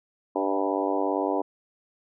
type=harmonic tone with a mistuned harmonic; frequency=97.7 Hz; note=G2; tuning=5 cents flat; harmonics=3 / 4 / 5 / 6 / 7 / 8 / 9 / 10; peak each=-29 / -30 / -31 / -32 / -32 / -33 / -34 / -34 dBFS; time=0.35-1.42 s; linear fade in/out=10 ms; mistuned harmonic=7; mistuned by=-19 cents; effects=none